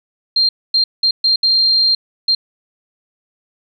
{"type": "tone bursts at uneven times", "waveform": "sine", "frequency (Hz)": 4186, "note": "C8", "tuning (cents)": 0, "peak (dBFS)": -10, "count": 6, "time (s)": [[0.36, 0.49], [0.74, 0.84], [1.03, 1.11], [1.24, 1.36], [1.43, 1.95], [2.28, 2.35]], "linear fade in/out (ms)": 5, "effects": []}